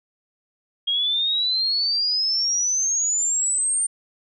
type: exponential sweep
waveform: sine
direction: up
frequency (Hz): 3249 to 8930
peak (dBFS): -19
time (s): 0.87-3.87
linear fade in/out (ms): 10
effects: none